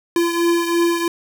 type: beating tone pair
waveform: square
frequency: 340.3 / 343.3 Hz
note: F4 / F4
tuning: -45 / -30 cents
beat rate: 3 Hz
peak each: -17 / -23 dBFS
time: 0.16-1.08 s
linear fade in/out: 2 ms
effects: none